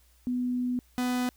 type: tone pair in turn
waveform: sine / 45% pulse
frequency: 248.1 / 249.1 Hz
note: B3 / B3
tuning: +8 / +15 cents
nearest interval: unison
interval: 7 cents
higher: second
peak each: -26 dBFS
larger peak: neither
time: 0.27-0.79 / 0.98-1.29 s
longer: first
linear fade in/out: 0 ms
effects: added 60 Hz sine -60 dBFS peak until 1.36 s + white hiss -65 dBFS RMS until 1.36 s